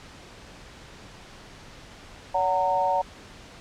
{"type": "tone cluster", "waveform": "sine", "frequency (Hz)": [567, 742, 918], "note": ["C#5", "F#5", "A#5"], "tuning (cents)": [39, 5, -27], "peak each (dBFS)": [-27, -25, -24], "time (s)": [2.34, 3.02], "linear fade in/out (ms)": 10, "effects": ["pink hiss -46 dBFS RMS until 3.6 s", "low-pass 6000 Hz 12 dB/octave"]}